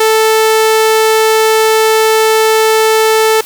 sawtooth tone, 440 Hz, A4, in tune, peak -3 dBFS, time 0-3.41 s, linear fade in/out 5 ms, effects white hiss -30 dBFS RMS until 3.45 s

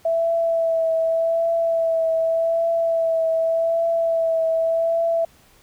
sine tone with vibrato, 659.3 Hz, E5, in tune, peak -17 dBFS, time 0.05-5.25 s, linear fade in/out 5 ms, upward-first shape triangle, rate 0.85 Hz, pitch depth 25 cents each way, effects pink hiss -54 dBFS RMS until 5.62 s

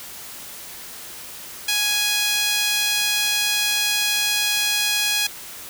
sawtooth tone with high-pass filter, 830.6 Hz, G#5, in tune, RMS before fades -21 dBFS, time 1.68-5.27 s, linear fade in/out 5 ms, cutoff 2900 Hz, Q 1.2, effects white hiss -37 dBFS RMS until 5.69 s

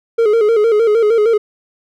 triangle tone with vibrato, 440 Hz, A4, in tune, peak -7 dBFS, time 0.18-1.38 s, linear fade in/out 10 ms, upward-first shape square, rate 6.5 Hz, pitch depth 79 cents each way, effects none

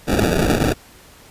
white noise with sample-and-hold, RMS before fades -17 dBFS, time 0.07-0.74 s, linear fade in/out 20 ms, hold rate 1050 Hz, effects pink hiss -46 dBFS RMS until 1.3 s + resampled to 32000 Hz

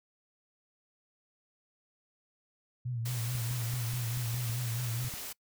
sine tone with vibrato, 119.5 Hz, A#2, 43 cents sharp, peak -32 dBFS, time 2.85-5.09 s, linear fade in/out 10 ms, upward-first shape triangle, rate 4.7 Hz, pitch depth 97 cents each way
white noise, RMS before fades -41 dBFS, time 3.05-5.33 s, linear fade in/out 10 ms
clicks, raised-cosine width 5 ms, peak -33 dBFS, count 9, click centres 3.352 / 3.512 / 3.739 / 3.936 / 4.174 / 4.342 / 4.498 / 5.045 / 5.139 s
effects noise-tail reverb RT60 0.1 s tail -24 dB re dry

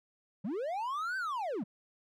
triangle linear two-way sweep, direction up then down, 164.81 to 1568 to 164.81 Hz, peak -31 dBFS, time 0.44-1.64 s, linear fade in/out 10 ms, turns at 1.17 s, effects none

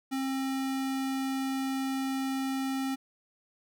square tone, 267.1 Hz, C4, 36 cents sharp, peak -30 dBFS, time 0.11-2.96 s, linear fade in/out 20 ms, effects none

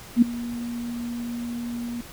sine tone with ADSR envelope, 237.8 Hz, A#3, 35 cents sharp, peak -9 dBFS, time 0.16-2.01 s, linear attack 60 ms, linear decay 8 ms, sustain -19 dB, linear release 3 ms, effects pink hiss -43 dBFS RMS until 2.12 s

